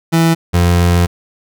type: tone pair in turn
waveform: 30% pulse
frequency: 164.81 / 87.31 Hz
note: E3 / F2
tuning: 0 / 0 cents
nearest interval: major seventh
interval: 1100 cents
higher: first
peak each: -6 dBFS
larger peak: neither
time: 0.12-0.35 / 0.53-1.07 s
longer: second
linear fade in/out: 20 ms
effects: none